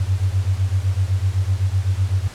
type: beating tone pair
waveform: sine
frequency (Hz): 91.4 / 99.3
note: F#2 / G2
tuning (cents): -21 / +23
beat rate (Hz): 7.9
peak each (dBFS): -19 / -20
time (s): 0-2.28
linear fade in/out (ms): 10
effects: pink hiss -39 dBFS RMS until 2.34 s + low-pass 9000 Hz 12 dB/octave